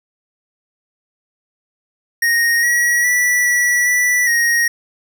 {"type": "tone with pitch steps", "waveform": "square", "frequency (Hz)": [1865, 1917, 1959, 1946, 1966, 1875], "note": ["A#6", "A#6", "B6", "B6", "B6", "A#6"], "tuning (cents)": [0, 48, -15, -26, -8, 10], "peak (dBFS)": -13, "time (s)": [2.22, 4.68], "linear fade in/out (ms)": 5, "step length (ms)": 410, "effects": []}